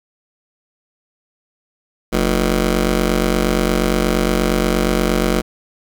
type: ring-modulated tone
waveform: 15% pulse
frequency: 133.5 Hz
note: C3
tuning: 35 cents sharp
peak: -5 dBFS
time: 2.12-5.42 s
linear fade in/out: 20 ms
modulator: 91 Hz
effects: none